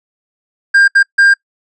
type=tone bursts at uneven times; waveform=triangle; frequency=1600 Hz; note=G6; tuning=35 cents sharp; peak=-3 dBFS; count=3; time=0.74-0.88 / 0.95-1.03 / 1.18-1.34 s; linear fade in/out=10 ms; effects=noise-tail reverb RT60 0.1 s tail -24 dB re dry + resampled to 22050 Hz